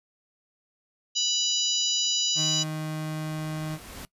harmonic tone, 983 Hz, B5, 8 cents flat, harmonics 3 / 4 / 5 / 6 / 7, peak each -28 / -29 / -30 / -31 / -31 dBFS, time 1.15-2.64 s, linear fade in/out 20 ms
35% pulse tone, 155.56 Hz, D#3, in tune, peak -28 dBFS, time 2.35-3.79 s, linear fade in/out 50 ms
pink noise with exponential growth, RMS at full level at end -39 dBFS, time 2.39-4.05 s, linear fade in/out 0 ms, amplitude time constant 360 ms
effects noise-tail reverb RT60 0.1 s tail -21 dB re dry + resampled to 32000 Hz

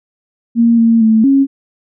sine tone with pitch steps, 232.6 / 228.8 / 220.9 / 273.7 Hz, A#3 / A#3 / A3 / C#4, -4 / -32 / +7 / -22 cents, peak -6 dBFS, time 0.55-1.47 s, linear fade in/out 50 ms, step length 230 ms, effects none

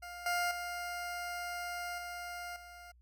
20% pulse tone with level steps, 704 Hz, F5, 14 cents sharp, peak -39 / -26 / -33 / -36 / -45 dBFS, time 0.02-2.92 s, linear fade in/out 10 ms, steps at 0.26 / 0.51 / 1.98 / 2.56 s, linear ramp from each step 2 ms, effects added 60 Hz sine -60 dBFS peak until 3.01 s

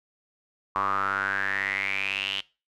square tone with band-pass filter sweep, 49 Hz, G1, in tune, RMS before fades -28 dBFS, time 0.75-2.41 s, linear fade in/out 10 ms, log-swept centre 1100 to 3100 Hz, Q 8.8, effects noise-tail reverb RT60 0.3 s tail -21 dB re dry

